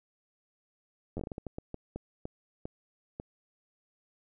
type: slowing click train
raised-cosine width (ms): 2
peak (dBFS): -24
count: 15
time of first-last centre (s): 1.17-3.199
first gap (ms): 10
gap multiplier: 1.36
effects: none